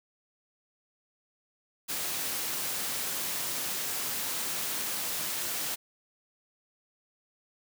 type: high-pass noise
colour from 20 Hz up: white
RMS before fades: -33 dBFS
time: 1.88-5.76 s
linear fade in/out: 20 ms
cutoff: 110 Hz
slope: 12 dB/octave
effects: none